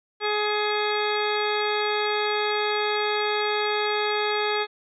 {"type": "harmonic tone with a mistuned harmonic", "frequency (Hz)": 420, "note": "G#4", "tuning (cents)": 19, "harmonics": [1, 2, 3, 4, 5, 6, 8, 9, 10], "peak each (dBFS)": [-26, -29, -31, -32, -33, -34, -35, -36, -36], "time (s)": [0.2, 4.67], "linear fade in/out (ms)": 50, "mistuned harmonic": 10, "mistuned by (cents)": 47, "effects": []}